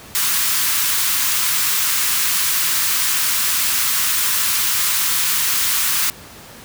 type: high-pass noise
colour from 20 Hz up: white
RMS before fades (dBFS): -18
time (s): 0.15-6.1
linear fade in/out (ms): 0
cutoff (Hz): 980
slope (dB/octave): 48
effects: pink hiss -39 dBFS RMS until 6.64 s + high-pass 60 Hz 12 dB/octave